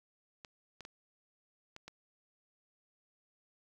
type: clicks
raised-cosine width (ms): 0.2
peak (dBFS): -30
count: 5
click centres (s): 0.448 / 0.807 / 0.851 / 1.764 / 1.88
effects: 10-bit